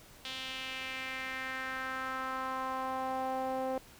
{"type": "tone with band-pass filter sweep", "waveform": "sawtooth", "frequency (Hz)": 261.6, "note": "C4", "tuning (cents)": 0, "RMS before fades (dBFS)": -37, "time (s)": [0.25, 3.78], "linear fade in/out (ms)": 2, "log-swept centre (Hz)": [3400, 610], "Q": 2.7, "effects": ["pink hiss -56 dBFS RMS until 3.99 s"]}